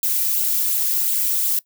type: noise with flanger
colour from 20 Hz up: violet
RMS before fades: -20 dBFS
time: 0.03-1.59 s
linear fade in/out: 2 ms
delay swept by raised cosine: 0.25 to 2.15 ms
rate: 2.8 Hz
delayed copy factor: +0.5
effects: noise-tail reverb RT60 0.1 s tail -20 dB re dry

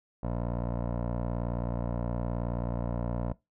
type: tone with low-pass filter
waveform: 15% pulse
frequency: 59 Hz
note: A#1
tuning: 22 cents sharp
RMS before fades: -32 dBFS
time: 0.23-3.33 s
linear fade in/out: 5 ms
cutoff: 800 Hz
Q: 1.6
effects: noise-tail reverb RT60 0.2 s tail -21 dB re dry

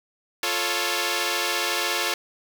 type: chord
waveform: 5% pulse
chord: F augmented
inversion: none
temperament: equal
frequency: 349.2 / 440 / 554.4 Hz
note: F4 / A4 / C#5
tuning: 0 / 0 / 0 cents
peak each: -16 dBFS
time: 0.43-2.14 s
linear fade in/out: 2 ms
effects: none

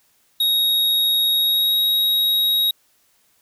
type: tone with pitch glide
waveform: square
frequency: 3769 to 3797 Hz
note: A#7 to A#7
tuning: +18 to +31 cents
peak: -16 dBFS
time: 0.4-2.71 s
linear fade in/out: 5 ms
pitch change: +13 cents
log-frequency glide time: 1.3-1.78 s
effects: white hiss -61 dBFS RMS until 3.41 s

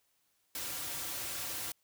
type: noise with comb filter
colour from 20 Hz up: white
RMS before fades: -39 dBFS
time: 0.55-1.72 s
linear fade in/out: 2 ms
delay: 4.7 ms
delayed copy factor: -0.6
effects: white hiss -75 dBFS RMS until 1.83 s

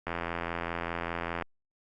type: click train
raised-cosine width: 0.5 ms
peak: -17 dBFS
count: 116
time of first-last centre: 0.07-1.423 s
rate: 85 Hz
effects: Opus 48 kbps

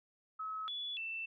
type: tone with pitch steps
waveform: sine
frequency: 1286 / 3425 / 2668 Hz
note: E6 / A7 / E7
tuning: -43 / -47 / +20 cents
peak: -38 dBFS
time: 0.39-1.26 s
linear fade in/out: 10 ms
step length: 290 ms
effects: none

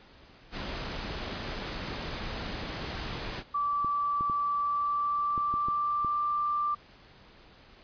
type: noise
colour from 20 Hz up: pink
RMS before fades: -36 dBFS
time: 0.51-3.44 s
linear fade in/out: 50 ms
type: tone with pitch glide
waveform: sine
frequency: 1160 to 1181 Hz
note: D6 to D6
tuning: -22 to +9 cents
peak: -26 dBFS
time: 3.54-6.75 s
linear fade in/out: 10 ms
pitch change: +31 cents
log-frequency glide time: 4.56-6.21 s
type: clicks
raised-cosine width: 3 ms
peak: -26 dBFS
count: 7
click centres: 3.846 / 4.209 / 4.298 / 5.378 / 5.54 / 5.685 / 6.047 s
effects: pink hiss -55 dBFS RMS until 7.83 s + resampled to 11025 Hz

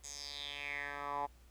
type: tone with band-pass filter sweep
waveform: 10% pulse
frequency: 143.3 Hz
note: D3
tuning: 42 cents flat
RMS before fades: -42 dBFS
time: 0.03-1.27 s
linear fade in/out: 20 ms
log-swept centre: 7200 to 850 Hz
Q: 5.2
effects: added 60 Hz sine -59 dBFS peak until 1.5 s + pink hiss -68 dBFS RMS until 1.5 s

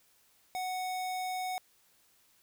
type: tone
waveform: square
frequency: 740 Hz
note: F#5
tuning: in tune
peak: -34 dBFS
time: 0.55-1.58 s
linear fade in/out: 0 ms
effects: white hiss -67 dBFS RMS until 2.42 s

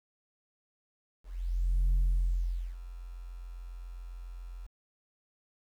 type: tone with ADSR envelope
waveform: sine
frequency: 43.65 Hz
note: F1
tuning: in tune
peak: -20 dBFS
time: 1.23-4.67 s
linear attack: 700 ms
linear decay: 820 ms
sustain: -20 dB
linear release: 11 ms
effects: tanh soft clip ceiling -22 dBFS + 10-bit

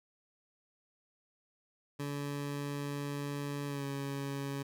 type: tone with pitch glide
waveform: 20% pulse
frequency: 143.1 to 139.27 Hz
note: D3 to C#3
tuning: -45 to +8 cents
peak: -31 dBFS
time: 1.99-4.63 s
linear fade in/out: 10 ms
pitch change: -47 cents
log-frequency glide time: 3.67-3.85 s
effects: none

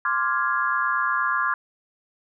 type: chord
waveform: sine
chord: D half-diminished seventh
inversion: third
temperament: equal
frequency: 1046.5 / 1174.7 / 1396.9 / 1661.2 Hz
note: C6 / D6 / F6 / Ab6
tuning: 0 / 0 / 0 / 0 cents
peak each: -26 dBFS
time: 0.05-1.54 s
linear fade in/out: 2 ms
effects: none

